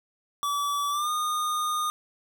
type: tone with pitch glide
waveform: square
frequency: 1150 to 1225.4 Hz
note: D6 to D#6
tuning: -37 to -27 cents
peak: -26 dBFS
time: 0.43-1.9 s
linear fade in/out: 0 ms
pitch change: +110 cents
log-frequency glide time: 0.9-1.1 s
effects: none